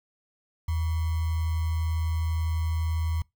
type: tone with sample-and-hold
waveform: sine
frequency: 81 Hz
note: E2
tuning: 30 cents flat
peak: -24 dBFS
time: 0.68-3.22 s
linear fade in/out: 5 ms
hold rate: 1050 Hz
effects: noise-tail reverb RT60 0.2 s tail -25 dB re dry